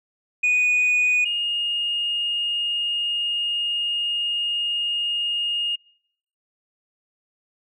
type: tone pair in turn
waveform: sine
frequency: 2474 / 2847 Hz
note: D#7 / F7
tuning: -10 / +33 cents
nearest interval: major second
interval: 243 cents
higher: second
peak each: -14 / -21 dBFS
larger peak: first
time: 0.43-1.25 / 1.25-5.76 s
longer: second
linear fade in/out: 10 ms
effects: noise-tail reverb RT60 0.7 s tail -25 dB re dry + tanh soft clip ceiling -15 dBFS